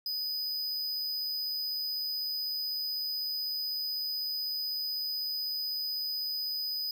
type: tone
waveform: square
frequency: 4988 Hz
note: D#8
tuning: 3 cents sharp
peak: -32 dBFS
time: 0.06-6.91 s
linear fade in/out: 2 ms
effects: none